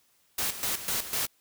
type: noise with tremolo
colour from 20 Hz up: white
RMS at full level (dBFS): -29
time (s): 0.38-1.27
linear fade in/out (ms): 5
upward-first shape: square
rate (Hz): 4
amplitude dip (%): 70
effects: white hiss -67 dBFS RMS until 1.4 s